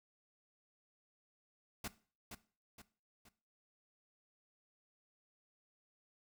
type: noise with echo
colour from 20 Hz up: pink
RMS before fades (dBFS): -42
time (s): 1.84-1.88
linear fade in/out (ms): 5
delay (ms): 470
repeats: 3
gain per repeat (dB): -7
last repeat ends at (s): 3.29
effects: noise-tail reverb RT60 0.4 s tail -17 dB re dry